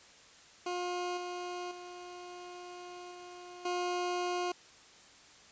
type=tone with level steps; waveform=20% pulse; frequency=356.4 Hz; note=F4; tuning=35 cents sharp; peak=-29 / -33 / -40 / -42 / -27 dBFS; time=0.66-4.52 s; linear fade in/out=5 ms; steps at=1.17 / 1.71 / 3.11 / 3.65 s; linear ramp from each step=5 ms; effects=white hiss -57 dBFS RMS until 5.51 s + resampled to 16000 Hz

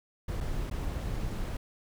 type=noise with dropouts; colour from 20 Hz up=brown; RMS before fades=-33 dBFS; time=0.28-1.57 s; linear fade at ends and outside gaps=5 ms; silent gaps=0.405-0.408 / 0.7-0.711 s; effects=none

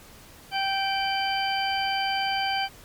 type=harmonic tone with a mistuned harmonic; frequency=781 Hz; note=G5; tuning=7 cents flat; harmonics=1 / 2 / 3 / 4 / 6; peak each=-26 / -32 / -32 / -31 / -34 dBFS; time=0.51-2.69 s; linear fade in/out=50 ms; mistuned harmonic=4; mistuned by=-32 cents; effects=pink hiss -49 dBFS RMS until 2.84 s + MP3 96 kbps

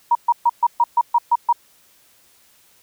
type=tone bursts; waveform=sine; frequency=949 Hz; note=A#5; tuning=31 cents sharp; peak=-11 dBFS; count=9; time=0.11-1.528 s; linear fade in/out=5 ms; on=42 ms; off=130 ms; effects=white hiss -55 dBFS RMS until 2.82 s

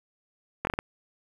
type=slowing click train; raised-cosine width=0.5 ms; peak=-12 dBFS; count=5; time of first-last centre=0.65-0.789 s; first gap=21 ms; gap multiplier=1.35; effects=7-bit

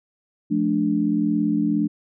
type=chord; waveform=sine; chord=D minor; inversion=first; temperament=equal with one note detuned; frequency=174.61 / 216.3 / 293.7 Hz; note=F3 / A3 / D4; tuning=0 / -29 / 0 cents; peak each=-26 / -22 / -21 dBFS; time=0.5-1.88 s; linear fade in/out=20 ms; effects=none

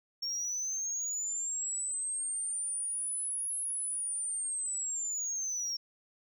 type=linear two-way sweep; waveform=sine; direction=up then down; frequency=5480 to 10640 to 5480 Hz; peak=-30 dBFS; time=0.22-5.77 s; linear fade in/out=10 ms; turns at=3.58 s; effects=tanh soft clip ceiling -31 dBFS + 12-bit

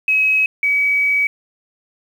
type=tone pair in turn; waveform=sine; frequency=2552 / 2274 Hz; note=D#7 / C#7; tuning=+43 / +44 cents; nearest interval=major second; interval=199 cents; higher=first; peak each=-12 / -13 dBFS; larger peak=first; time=0.08-0.46 / 0.63-1.27 s; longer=second; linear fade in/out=2 ms; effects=7-bit

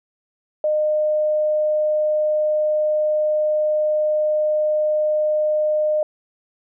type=tone; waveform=sine; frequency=610 Hz; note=D#5; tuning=34 cents flat; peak=-16 dBFS; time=0.64-6.03 s; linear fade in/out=2 ms; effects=none

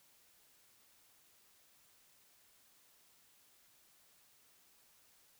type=silence; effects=white hiss -68 dBFS RMS until 5.39 s

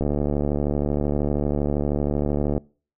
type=click train; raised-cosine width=2 ms; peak=-10 dBFS; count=188; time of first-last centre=0.01-2.579 s; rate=72.8 Hz; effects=noise-tail reverb RT60 0.4 s tail -24 dB re dry

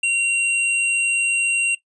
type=tone; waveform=square; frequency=2754 Hz; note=F7; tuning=25 cents flat; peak=-17 dBFS; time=0.03-1.75 s; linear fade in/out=5 ms; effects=noise-tail reverb RT60 0.1 s tail -17 dB re dry + resampled to 24000 Hz

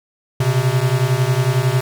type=beating tone pair; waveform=square; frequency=123.47 / 134.47 Hz; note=B2 / C3; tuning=0 / +48 cents; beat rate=11 Hz; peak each=-18 / -18 dBFS; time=0.4-1.81 s; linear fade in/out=5 ms; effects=none

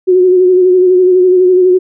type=tone with vibrato; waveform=sine; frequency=366.3 Hz; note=F#4; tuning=17 cents flat; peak=-4 dBFS; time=0.07-1.79 s; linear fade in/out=20 ms; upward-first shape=sine; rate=12 Hz; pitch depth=36 cents each way; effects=none

